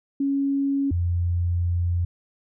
sine tone pair in turn, 277.2 / 87.16 Hz, C#4 / F2, 0 / -3 cents, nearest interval octave + minor sixth, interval 2003 cents, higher first, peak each -20 dBFS, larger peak neither, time 0.2-0.91 / 0.91-2.05 s, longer second, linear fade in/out 5 ms, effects none

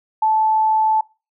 sine tone, 873 Hz, A5, 14 cents flat, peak -13 dBFS, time 0.22-1.01 s, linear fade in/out 5 ms, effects noise-tail reverb RT60 0.3 s tail -23 dB re dry

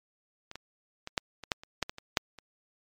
clicks, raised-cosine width 0.2 ms, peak -25 / -22 / -21 / -9 / -24 / -9 / -29 / -10 / -19 / -25 / -6 / -29 dBFS, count 12, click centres 0.514 / 0.556 / 1.074 / 1.178 / 1.437 / 1.518 / 1.635 / 1.827 / 1.895 / 1.984 / 2.172 / 2.387 s, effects MP3 96 kbps

